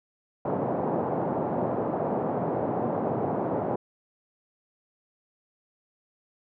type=band-pass noise; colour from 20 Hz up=white; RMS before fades=-28 dBFS; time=0.45-3.76 s; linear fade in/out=5 ms; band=120 to 780 Hz; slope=24 dB/octave; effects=none